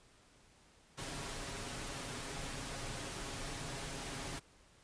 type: noise with comb filter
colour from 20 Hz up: pink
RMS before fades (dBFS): -43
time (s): 0.97-4.4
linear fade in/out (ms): 20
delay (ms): 7.3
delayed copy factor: +0.5
effects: pink hiss -65 dBFS RMS until 4.83 s + resampled to 22050 Hz